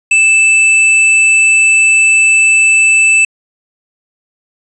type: tone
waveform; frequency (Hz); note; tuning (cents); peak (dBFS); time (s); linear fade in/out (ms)
square; 2637; E7; 0; -6; 0.11-3.25; 5
effects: resampled to 24000 Hz + 7-bit